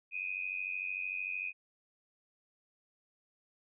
sine tone with amplitude modulation, 2495 Hz, D#7, 4 cents sharp, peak -31 dBFS, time 0.11-1.53 s, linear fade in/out 50 ms, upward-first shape sine, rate 93.3 Hz, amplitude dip 90%, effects none

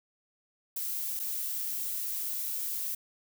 violet noise with dropouts, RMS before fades -34 dBFS, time 0.76-2.95 s, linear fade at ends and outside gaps 5 ms, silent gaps 1.194-1.198 s, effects none

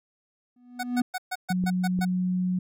triangle tone with exponential growth, 245.8 Hz, B3, 8 cents flat, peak -17 dBFS, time 0.56-1.02 s, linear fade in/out 5 ms, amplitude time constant 100 ms
25% pulse tone bursts, 740 Hz, F#5, in tune, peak -24 dBFS, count 8, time 0.79-2.052 s, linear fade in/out 10 ms, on 44 ms, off 130 ms
sine tone, 182.5 Hz, F#3, 24 cents flat, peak -23 dBFS, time 1.5-2.59 s, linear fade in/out 5 ms
clicks, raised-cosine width 3 ms, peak -23 dBFS, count 2, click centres 1.639 / 1.99 s
effects none

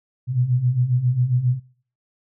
sine beating tone pair, 120 / 127.4 Hz, B2 / C3, -49 / -46 cents, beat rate 7.4 Hz, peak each -23 / -18 dBFS, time 0.27-1.6 s, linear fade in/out 50 ms, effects noise-tail reverb RT60 0.5 s tail -22 dB re dry

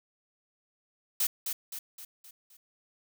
blue noise with echo, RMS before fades -27 dBFS, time 1.2-1.27 s, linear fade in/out 5 ms, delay 260 ms, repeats 5, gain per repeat -6 dB, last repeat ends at 2.57 s, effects none

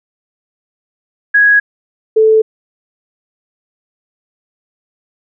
sine tone pair in turn, 1661.2 / 438.5 Hz, G#6 / A4, 0 / -6 cents, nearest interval octave + major seventh, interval 2306 cents, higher first, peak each -5 dBFS, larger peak neither, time 1.34-1.6 / 2.16-2.42 s, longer neither, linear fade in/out 10 ms, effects none

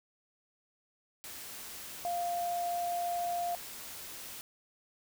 sine tone in noise, 698.5 Hz, F5, in tune, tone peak -31 dBFS, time 2.05-3.55 s, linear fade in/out 0 ms, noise white, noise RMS -45 dBFS, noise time 1.24-4.41 s, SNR +11 dB, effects none

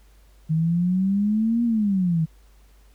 sine exponential two-way sweep, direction up then down, 155.56 to 239 to 155.56 Hz, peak -18 dBFS, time 0.49-2.26 s, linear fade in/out 20 ms, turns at 1.64 s, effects added 50 Hz sine -50 dBFS peak until 2.94 s + pink hiss -61 dBFS RMS until 2.94 s

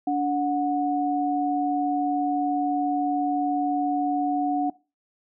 sine tone pair together, 289 / 732 Hz, D4 / F#5, -28 / -19 cents, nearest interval octave + major third, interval 1609 cents, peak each -24 dBFS, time 0.07-4.7 s, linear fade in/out 5 ms, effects noise-tail reverb RT60 0.3 s tail -22 dB re dry

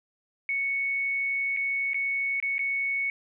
sine tone with dropouts, 2217 Hz, C#7, in tune, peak -25 dBFS, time 0.49-3.1 s, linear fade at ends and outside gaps 1 ms, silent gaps 1.565-1.571 / 1.934-1.944 / 2.401-2.426 / 2.582-2.592 s, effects none

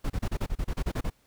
brown noise bursts, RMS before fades -28 dBFS, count 12, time 0.04-1.101 s, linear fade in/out 10 ms, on 60 ms, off 31 ms, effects pink hiss -66 dBFS RMS until 1.26 s

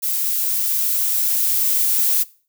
violet noise with level ramp, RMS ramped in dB -21 to -17 dBFS, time 0.02-2.24 s, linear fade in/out 20 ms, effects noise-tail reverb RT60 0.4 s tail -21 dB re dry

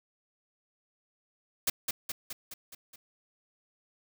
white noise with echo, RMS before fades -27 dBFS, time 1.67-1.7 s, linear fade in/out 5 ms, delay 210 ms, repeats 6, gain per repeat -4 dB, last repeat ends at 2.96 s, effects none

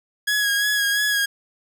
sawtooth tone with vibrato, 1661.2 Hz, G#6, in tune, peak -15 dBFS, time 0.27-1.26 s, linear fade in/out 10 ms, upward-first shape sine, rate 2.9 Hz, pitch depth 31 cents each way, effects none

